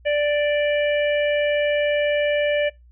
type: harmonic tone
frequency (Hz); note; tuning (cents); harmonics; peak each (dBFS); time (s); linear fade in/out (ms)
587.3; D5; 0; 1 / 3 / 4 / 5; -18 / -28 / -30 / -32; 0.05-2.7; 20
effects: noise-tail reverb RT60 0.2 s tail -23 dB re dry + added 60 Hz sine -47 dBFS peak until 2.91 s